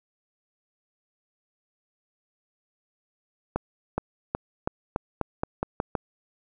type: accelerating click train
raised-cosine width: 1 ms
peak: -11 dBFS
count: 10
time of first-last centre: 3.56-5.952 s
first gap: 420 ms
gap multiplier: 0.88
effects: none